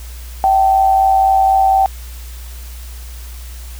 sine tone with amplitude modulation, 771 Hz, G5, 29 cents flat, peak -6 dBFS, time 0.44-1.86 s, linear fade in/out 0 ms, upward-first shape sine, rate 104 Hz, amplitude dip 55%, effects added 60 Hz sine -28 dBFS peak until 3.79 s + white hiss -39 dBFS RMS until 3.79 s

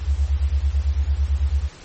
sine beating tone pair, 65.41 / 74.41 Hz, C2 / D2, 0 / +23 cents, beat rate 9 Hz, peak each -20 dBFS, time 0-1.69 s, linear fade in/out 50 ms, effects pink hiss -43 dBFS RMS until 1.84 s + MP3 32 kbps

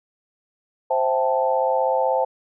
sine chord, A minor seventh, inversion first, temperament equal, 523.3 / 659.3 / 784 / 880 Hz, C5 / E5 / G5 / A5, 0 / 0 / 0 / 0 cents, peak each -21 / -25 / -25 / -23 dBFS, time 0.9-2.25 s, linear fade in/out 10 ms, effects none

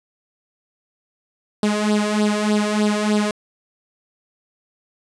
sawtooth tone with flanger, 210.3 Hz, G#3, 22 cents sharp, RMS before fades -19 dBFS, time 1.63-3.31 s, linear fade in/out 2 ms, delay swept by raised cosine 0.22 to 1.82 ms, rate 3.3 Hz, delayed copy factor +0.75, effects resampled to 22050 Hz

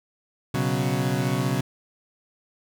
30% pulse chord, B suspended second, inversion none, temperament equal, 123.47 / 138.59 / 185 Hz, B2 / C#3 / F#3, 0 / 0 / 0 cents, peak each -24 / -23 / -26 dBFS, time 0.54-1.61 s, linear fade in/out 5 ms, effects none

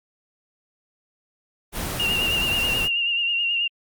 pink noise, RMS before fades -28 dBFS, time 1.72-2.89 s, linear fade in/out 50 ms
sine tone with vibrato, 2794 Hz, F7, in tune, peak -20 dBFS, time 1.99-3.68 s, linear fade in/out 10 ms, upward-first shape sine, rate 9.3 Hz, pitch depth 40 cents each way
effects Opus 24 kbps

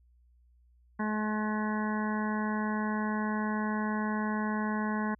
harmonic tone, 213.6 Hz, G#3, 49 cents sharp, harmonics 1 / 2 / 3 / 4 / 5 / 7 / 8 / 9, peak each -30 / -41 / -43 / -39 / -38 / -41 / -42 / -45 dBFS, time 0.99-5.15 s, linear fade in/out 10 ms, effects added 60 Hz sine -60 dBFS peak until 5.19 s

